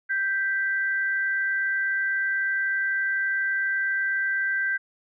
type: tone pair together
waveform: sine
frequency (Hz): 1568 / 1975.6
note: G6 / B6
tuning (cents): 0 / 0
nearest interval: major third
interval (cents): 400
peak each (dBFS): -23 / -31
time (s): 0.09-4.78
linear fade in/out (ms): 20
effects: none